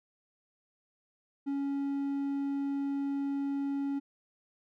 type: tone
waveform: triangle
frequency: 278.9 Hz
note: C#4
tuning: 11 cents sharp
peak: -28 dBFS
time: 1.46-4 s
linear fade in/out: 20 ms
effects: none